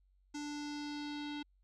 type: tone with low-pass filter sweep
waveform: square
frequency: 293.7 Hz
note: D4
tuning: in tune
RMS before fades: -42 dBFS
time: 0.34-1.43 s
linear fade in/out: 10 ms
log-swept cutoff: 6400 to 3600 Hz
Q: 3.1
effects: added 47 Hz sine -67 dBFS peak until 1.63 s